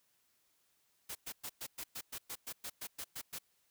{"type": "noise bursts", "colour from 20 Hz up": "white", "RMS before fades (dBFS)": -43, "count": 14, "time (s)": [1.09, 3.388], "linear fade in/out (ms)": 10, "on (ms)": 62, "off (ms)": 110, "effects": ["white hiss -75 dBFS RMS until 3.7 s"]}